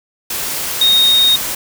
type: tone in noise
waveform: sine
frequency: 3718 Hz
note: A#7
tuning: 5 cents flat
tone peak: -8 dBFS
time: 0.81-1.36 s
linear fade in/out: 5 ms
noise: white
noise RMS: -21 dBFS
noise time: 0.3-1.55 s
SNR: +10 dB
effects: none